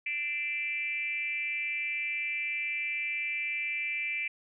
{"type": "tone with frequency modulation", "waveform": "sine", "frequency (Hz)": 2349, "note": "D7", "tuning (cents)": 0, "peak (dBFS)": -30, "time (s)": [0.06, 4.28], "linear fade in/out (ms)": 5, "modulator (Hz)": 288, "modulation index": 0.87, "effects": []}